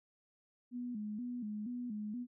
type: tone with vibrato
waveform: sine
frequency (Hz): 227.2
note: A#3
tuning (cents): -44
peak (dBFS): -38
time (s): 0.71-2.27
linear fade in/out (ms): 50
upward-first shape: square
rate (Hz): 2.1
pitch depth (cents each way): 130
effects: none